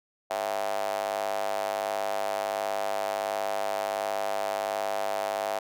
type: tone with high-pass filter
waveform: square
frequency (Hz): 50.7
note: G#1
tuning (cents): -41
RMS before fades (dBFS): -30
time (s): 0.3-5.59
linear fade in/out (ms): 5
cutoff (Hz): 680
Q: 5.3
effects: none